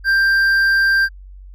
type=tone with hard clipping; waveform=triangle; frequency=1580 Hz; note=G6; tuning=13 cents sharp; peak=-13 dBFS; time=0.04-1.09 s; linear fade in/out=50 ms; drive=8 dB; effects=added 47 Hz sine -35 dBFS peak until 1.54 s